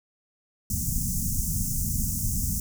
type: band-stop noise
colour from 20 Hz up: pink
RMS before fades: -27 dBFS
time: 0.7-2.6 s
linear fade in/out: 2 ms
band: 230 to 6000 Hz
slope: 48 dB/octave
effects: none